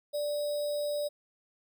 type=tone with sample-and-hold; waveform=sine; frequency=587.3 Hz; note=D5; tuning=in tune; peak=-29 dBFS; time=0.13-1.09 s; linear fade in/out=20 ms; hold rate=4410 Hz; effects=none